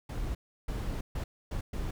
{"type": "noise bursts at uneven times", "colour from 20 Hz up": "brown", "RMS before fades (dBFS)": -34, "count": 5, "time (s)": [[0.09, 0.35], [0.68, 1.01], [1.15, 1.24], [1.51, 1.61], [1.73, 1.91]], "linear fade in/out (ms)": 5, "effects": []}